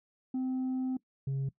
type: tone pair in turn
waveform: sine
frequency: 258.4 / 136.09 Hz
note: C4 / C#3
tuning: -21 / -32 cents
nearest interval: major seventh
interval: 1111 cents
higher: first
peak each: -27 dBFS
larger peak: neither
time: 0.34-0.97 / 1.27-1.49 s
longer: first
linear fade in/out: 5 ms
effects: noise-tail reverb RT60 0.1 s tail -21 dB re dry + tanh soft clip ceiling -29 dBFS